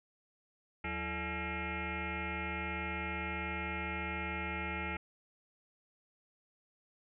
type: tone with frequency modulation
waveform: sine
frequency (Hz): 1108.7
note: C#6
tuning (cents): 0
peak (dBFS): -35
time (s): 0.84-4.97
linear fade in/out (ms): 5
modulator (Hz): 258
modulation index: 5.5
effects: none